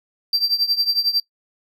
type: tone with tremolo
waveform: triangle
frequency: 4700 Hz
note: D8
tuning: 1 cent sharp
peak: -12 dBFS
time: 0.33-1.2 s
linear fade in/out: 2 ms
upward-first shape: triangle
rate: 11 Hz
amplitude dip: 90%
effects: noise-tail reverb RT60 0.1 s tail -20 dB re dry